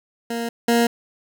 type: tone pair in turn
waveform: 20% pulse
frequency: 233.1 / 234.7 Hz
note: A#3 / A#3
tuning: 0 / +12 cents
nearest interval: unison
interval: 12 cents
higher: second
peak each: -19 / -10 dBFS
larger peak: second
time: 0.3-0.49 / 0.68-0.87 s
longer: neither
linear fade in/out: 5 ms
effects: none